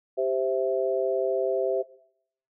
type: chord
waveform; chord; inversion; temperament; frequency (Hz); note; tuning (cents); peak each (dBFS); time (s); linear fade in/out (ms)
sine; C major; second; equal; 392 / 523.3 / 659.3; G4 / C5 / E5; 0 / 0 / 0; -27; 0.17-1.83; 20
effects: noise-tail reverb RT60 0.7 s tail -20 dB re dry

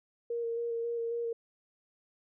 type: tone with vibrato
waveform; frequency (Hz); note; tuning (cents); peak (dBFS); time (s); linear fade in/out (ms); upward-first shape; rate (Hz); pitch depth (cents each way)
sine; 466.2; A#4; 0; -31; 0.3-1.33; 5; square; 3.7; 14
effects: none

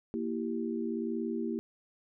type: chord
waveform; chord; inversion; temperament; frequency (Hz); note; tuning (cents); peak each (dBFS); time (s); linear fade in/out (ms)
sine; E diminished; second; equal with one note detuned; 233.1 / 329.6 / 390.9; Bb3 / E4 / G4; 0 / 0 / -5; -34 / -36 / -37; 0.14-1.59; 0
effects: none

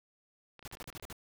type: clicks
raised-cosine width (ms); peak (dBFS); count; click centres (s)
0.3; -35; 10; 0.593 / 0.627 / 0.714 / 0.771 / 0.808 / 0.842 / 0.927 / 0.968 / 0.998 / 1.1
type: noise bursts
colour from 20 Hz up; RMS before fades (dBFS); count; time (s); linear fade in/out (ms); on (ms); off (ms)
pink; -45; 7; 0.65-1.127; 0; 27; 48
effects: none

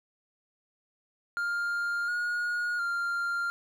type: tone with pitch steps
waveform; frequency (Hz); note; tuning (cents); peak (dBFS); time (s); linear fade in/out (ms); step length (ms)
triangle; 1403 / 1439 / 1393; F6 / F#6 / F6; +8 / -49 / -5; -26; 1.37-3.5; 0; 710
effects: none

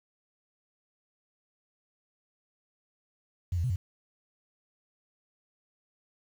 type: tone with pitch steps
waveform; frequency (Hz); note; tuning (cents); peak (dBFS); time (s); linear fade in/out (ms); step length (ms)
sine; 89 / 84 / 126.6 / 91; F2 / E2 / B2 / F#2; +33 / +33 / +43 / -28; -26; 3.52-3.76; 5; 60
effects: 9-bit

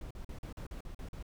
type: noise bursts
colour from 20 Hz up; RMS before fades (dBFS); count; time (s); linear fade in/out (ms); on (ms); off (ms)
brown; -43; 9; 0.01-1.227; 2; 97; 43
effects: none

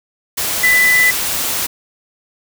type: tone in noise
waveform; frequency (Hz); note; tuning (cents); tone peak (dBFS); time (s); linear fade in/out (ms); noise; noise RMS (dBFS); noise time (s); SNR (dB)
sine; 1995; B6; +17; -9; 0.63-1.11; 10; white; -19; 0.37-1.67; +7
effects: none

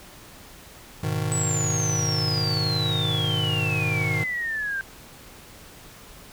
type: chord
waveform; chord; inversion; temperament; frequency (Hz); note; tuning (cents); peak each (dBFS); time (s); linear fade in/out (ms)
square; G# minor; none; just; 103.83 / 124.59 / 155.74; G#2 / B2 / D#3; 0 / +16 / +2; -29 / -31 / -28; 1.03-4.24; 5
type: exponential sweep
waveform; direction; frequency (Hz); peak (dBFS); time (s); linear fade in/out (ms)
sine; down; 8020 to 1563; -25; 1.32-4.81; 0
effects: pink hiss -46 dBFS RMS until 6.32 s

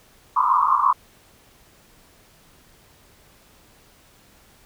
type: band-pass noise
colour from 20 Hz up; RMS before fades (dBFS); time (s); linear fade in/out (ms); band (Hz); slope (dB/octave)
pink; -18; 0.36-0.93; 10; 970 to 1200; 96
effects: pink hiss -54 dBFS RMS until 4.65 s

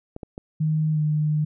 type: clicks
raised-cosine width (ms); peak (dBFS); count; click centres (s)
2; -21; 3; 0.164 / 0.232 / 0.379
type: tone with pitch glide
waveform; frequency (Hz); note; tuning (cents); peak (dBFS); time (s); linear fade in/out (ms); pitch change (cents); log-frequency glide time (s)
sine; 155.56 to 152.01; D#3 to D#3; 0 to -40; -19; 0.6-1.45; 10; -40; 0.92-1
effects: none

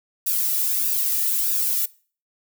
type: noise with flanger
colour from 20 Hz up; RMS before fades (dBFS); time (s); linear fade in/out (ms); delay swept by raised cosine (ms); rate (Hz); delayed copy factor
violet; -22; 0.26-1.86; 10; 0.93 to 1.93; 1.6; -0.7
effects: noise-tail reverb RT60 0.4 s tail -21 dB re dry

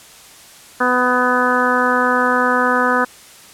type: harmonic tone with a mistuned harmonic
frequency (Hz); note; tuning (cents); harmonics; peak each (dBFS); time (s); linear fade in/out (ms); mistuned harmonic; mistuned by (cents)
249.8; B3; +20; 1 / 2 / 3 / 4 / 5 / 6 / 7; -21 / -20 / -24 / -20 / -19 / -19 / -24; 0.8-3.05; 10; 7; -23
effects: white hiss -42 dBFS RMS until 3.53 s + low-pass 11000 Hz 12 dB/octave

